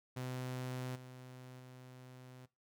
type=tone with level steps; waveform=sawtooth; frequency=127.4 Hz; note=C3; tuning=46 cents flat; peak=-36 / -47 / -49 dBFS; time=0.16-2.46 s; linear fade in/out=10 ms; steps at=0.95 / 1.59 s; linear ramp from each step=10 ms; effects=noise-tail reverb RT60 0.2 s tail -17 dB re dry